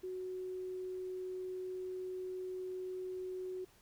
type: tone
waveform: sine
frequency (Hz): 370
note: F#4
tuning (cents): 0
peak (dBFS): -39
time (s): 0.03-3.65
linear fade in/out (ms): 10
effects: pink hiss -66 dBFS RMS until 3.81 s